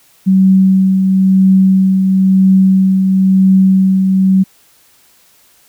sine tone with tremolo, 190 Hz, F#3, 46 cents sharp, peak -4 dBFS, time 0.26-4.44 s, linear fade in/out 20 ms, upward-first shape triangle, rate 0.99 Hz, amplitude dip 40%, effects white hiss -49 dBFS RMS until 5.68 s

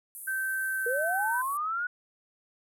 pink band-pass noise, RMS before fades -43 dBFS, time 0.15-1.57 s, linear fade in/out 0 ms, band 9600 to 13000 Hz, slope 48 dB/octave
sine tone with pitch glide, 1550 to 1533.1 Hz, G6 to G6, -20 to -39 cents, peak -28 dBFS, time 0.27-1.42 s, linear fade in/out 10 ms, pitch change -19 cents, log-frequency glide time 0.67-1.14 s
sine linear sweep, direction up, 459.7 to 1480 Hz, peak -28 dBFS, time 0.86-1.87 s, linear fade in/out 5 ms
effects none

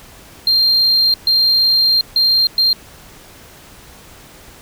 triangle tone bursts at uneven times, 4186 Hz, C8, in tune, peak -8 dBFS, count 4, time 0.47-1.14 / 1.27-2.01 / 2.16-2.47 / 2.58-2.73 s, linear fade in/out 2 ms, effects tanh soft clip ceiling -5 dBFS + pink hiss -41 dBFS RMS until 4.61 s

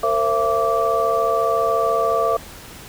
sine tone cluster, 456.8 / 531 / 672 / 1163 Hz, A#4 / C5 / E5 / D6, -35 / +25 / +33 / -17 cents, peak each -22 / -24 / -20 / -21 dBFS, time 0.03-2.37 s, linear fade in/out 5 ms, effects pink hiss -39 dBFS RMS until 2.88 s

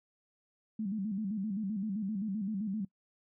sine tone with vibrato, 204.7 Hz, G#3, 25 cents flat, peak -32 dBFS, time 0.79-2.85 s, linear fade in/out 5 ms, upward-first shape square, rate 7.7 Hz, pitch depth 110 cents each way, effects noise-tail reverb RT60 0.1 s tail -23 dB re dry

